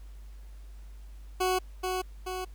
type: tone with echo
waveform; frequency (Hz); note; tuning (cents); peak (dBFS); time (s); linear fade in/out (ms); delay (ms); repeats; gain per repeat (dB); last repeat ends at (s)
20% pulse; 370; F#4; 0; -20; 1.4-1.59; 10; 430; 2; -4; 2.45
effects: added 50 Hz sine -43 dBFS peak until 2.54 s + pink hiss -63 dBFS RMS until 2.54 s